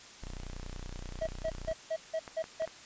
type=tone; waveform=sawtooth; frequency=30.45 Hz; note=B0; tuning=24 cents flat; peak=-36 dBFS; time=0.22-1.73 s; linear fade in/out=10 ms
type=tone bursts; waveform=triangle; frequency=643 Hz; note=E5; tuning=43 cents flat; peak=-28 dBFS; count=7; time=1.21-2.657 s; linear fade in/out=10 ms; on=61 ms; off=170 ms
type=clicks; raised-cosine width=0.5 ms; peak=-28 dBFS; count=4; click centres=2.278 / 2.441 / 2.621 / 2.676 s
effects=white hiss -51 dBFS RMS until 2.85 s + resampled to 16000 Hz